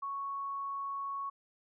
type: tone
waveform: sine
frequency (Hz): 1108.7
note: C#6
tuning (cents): 0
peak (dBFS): -35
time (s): 0.02-1.3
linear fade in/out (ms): 10
effects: none